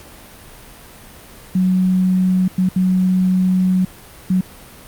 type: tone bursts at uneven times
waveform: sine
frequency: 185 Hz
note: F#3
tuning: in tune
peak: -12 dBFS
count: 4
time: 1.55-2.48 / 2.58-2.69 / 2.76-3.85 / 4.3-4.41 s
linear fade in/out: 5 ms
effects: pink hiss -40 dBFS RMS until 4.87 s + Opus 48 kbps